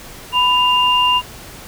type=tone pair together; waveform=sine; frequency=994.5 / 2800 Hz; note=B5 / F7; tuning=+12 / +4 cents; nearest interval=octave + tritone; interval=1792 cents; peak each=-14 dBFS; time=0.32-1.22 s; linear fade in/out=50 ms; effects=pink hiss -36 dBFS RMS until 1.67 s